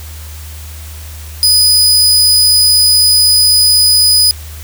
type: tone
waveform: sawtooth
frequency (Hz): 4978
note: D#8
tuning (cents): 0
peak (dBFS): -3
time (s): 1.43-4.31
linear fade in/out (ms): 0
effects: added 77 Hz sine -26 dBFS peak until 4.63 s + white hiss -34 dBFS RMS until 4.63 s